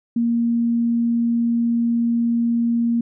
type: tone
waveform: sine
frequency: 234.1 Hz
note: A#3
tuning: 8 cents sharp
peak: -16 dBFS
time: 0.16-3.01 s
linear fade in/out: 5 ms
effects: none